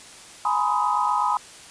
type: tone cluster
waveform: sine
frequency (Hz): 836 / 972 / 1020 / 1255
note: G#5 / B5 / C6 / D#6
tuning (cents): +11 / -28 / -44 / +15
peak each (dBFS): -25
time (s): 0.45-1.37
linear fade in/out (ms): 2
effects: white hiss -44 dBFS RMS until 1.7 s + resampled to 22050 Hz